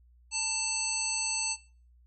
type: harmonic tone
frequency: 888 Hz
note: A5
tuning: 16 cents sharp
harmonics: 1 / 3 / 5 / 7 / 9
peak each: -42 / -35 / -35 / -36 / -32 dBFS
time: 0.31-1.57 s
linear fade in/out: 50 ms
effects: noise-tail reverb RT60 0.4 s tail -19 dB re dry + added 60 Hz sine -57 dBFS peak until 2.06 s

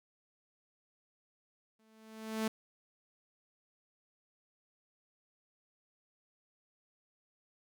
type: tone with exponential growth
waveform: sawtooth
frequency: 220 Hz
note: A3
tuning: in tune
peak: -26 dBFS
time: 1.79-2.48 s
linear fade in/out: 5 ms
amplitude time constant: 150 ms
effects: none

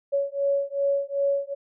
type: beating tone pair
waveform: sine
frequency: 558 / 560.6 Hz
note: C#5 / C#5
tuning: +11 / +19 cents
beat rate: 2.6 Hz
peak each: -25 dBFS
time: 0.12-1.55 s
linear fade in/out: 20 ms
effects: none

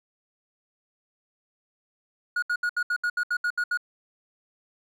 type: tone bursts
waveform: triangle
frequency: 1446 Hz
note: F#6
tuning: 40 cents flat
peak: -21 dBFS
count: 11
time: 2.36-3.774 s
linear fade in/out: 5 ms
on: 64 ms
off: 71 ms
effects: none

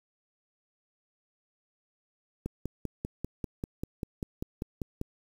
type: click train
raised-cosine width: 3 ms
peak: -20 dBFS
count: 14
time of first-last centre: 2.46-5.014 s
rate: 5.09 Hz
effects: 8-bit

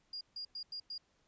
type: tone bursts at uneven times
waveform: sine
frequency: 4833 Hz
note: D8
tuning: 49 cents sharp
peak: -40 dBFS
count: 5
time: 0.13-0.21 / 0.36-0.45 / 0.55-0.63 / 0.72-0.8 / 0.9-0.98 s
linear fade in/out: 5 ms
effects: pink hiss -74 dBFS RMS until 1.27 s + resampled to 16000 Hz

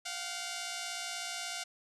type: tone pair together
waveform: 5% pulse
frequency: 700 / 756.4 Hz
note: F5 / F#5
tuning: +4 / +38 cents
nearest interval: minor second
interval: 134 cents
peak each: -27 / -30 dBFS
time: 0.05-1.64 s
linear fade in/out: 10 ms
effects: low-pass 10000 Hz 12 dB/octave

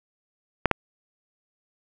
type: clicks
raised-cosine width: 0.5 ms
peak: -3 dBFS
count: 2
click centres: 0.657 / 0.713 s
effects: none

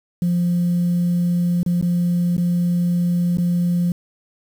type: tone with dropouts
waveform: sine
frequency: 174.9 Hz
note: F3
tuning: 3 cents sharp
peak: -14 dBFS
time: 0.22-3.92 s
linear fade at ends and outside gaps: 2 ms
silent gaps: 1.631-1.662 / 1.813-1.825 / 2.367-2.379 / 3.372-3.383 s
effects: tanh soft clip ceiling -13 dBFS + 7-bit

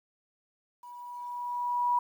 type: tone with level ramp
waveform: sine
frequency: 972 Hz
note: B5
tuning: 28 cents flat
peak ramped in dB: -44 to -22 dBFS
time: 0.83-1.99 s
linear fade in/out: 5 ms
effects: 10-bit

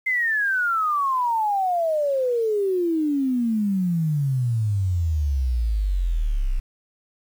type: exponential sweep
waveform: sine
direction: down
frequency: 2093 to 30.49 Hz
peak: -19 dBFS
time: 0.06-6.6 s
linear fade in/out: 10 ms
effects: 8-bit

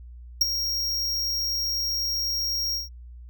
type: tone with ADSR envelope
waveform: square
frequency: 5588 Hz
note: F8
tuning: in tune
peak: -14 dBFS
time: 0.41-2.89 s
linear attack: 6 ms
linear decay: 19 ms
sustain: -11 dB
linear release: 150 ms
effects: added 60 Hz sine -40 dBFS peak until 3.29 s

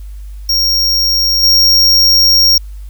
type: tone with level steps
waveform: square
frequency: 5570 Hz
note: F8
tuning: 5 cents flat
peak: -10 / -6 dBFS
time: 0.49-2.58 s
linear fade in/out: 5 ms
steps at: 1.43 s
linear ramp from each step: 5 ms
effects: added 50 Hz sine -25 dBFS peak until 2.89 s + white hiss -50 dBFS RMS until 2.89 s

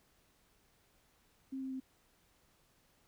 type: tone with pitch steps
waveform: sine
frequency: 266.4 / 264.1 / 261.8 Hz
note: C4 / C4 / C4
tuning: +31 / +16 / +1 cents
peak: -38 dBFS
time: 1.52-1.802 s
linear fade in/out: 10 ms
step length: 94 ms
effects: pink hiss -71 dBFS RMS until 3.07 s

